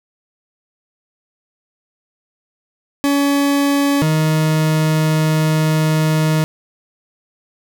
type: tone pair in turn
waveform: 40% pulse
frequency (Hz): 282.4 / 156.4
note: C#4 / D#3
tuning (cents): +32 / +9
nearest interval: minor seventh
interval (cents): 1023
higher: first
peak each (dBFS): -12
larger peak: neither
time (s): 3.04-4.02 / 4.02-6.44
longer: second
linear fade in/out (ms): 0
effects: none